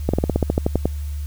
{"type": "slowing click train", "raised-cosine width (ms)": 2, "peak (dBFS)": -4, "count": 12, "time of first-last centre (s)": [0.09, 0.856], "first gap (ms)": 46, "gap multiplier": 1.08, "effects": ["added 73 Hz sine -24 dBFS peak until 1.26 s", "white hiss -47 dBFS RMS until 1.26 s"]}